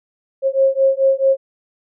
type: beating tone pair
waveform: sine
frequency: 536 / 540.6 Hz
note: C5 / C#5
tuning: +42 / -44 cents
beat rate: 4.6 Hz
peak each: -15 dBFS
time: 0.42-1.37 s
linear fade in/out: 50 ms
effects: none